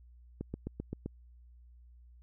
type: click train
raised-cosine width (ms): 3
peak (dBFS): -24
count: 6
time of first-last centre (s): 0.41-1.06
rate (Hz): 7.69
effects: added 60 Hz sine -54 dBFS peak until 2.22 s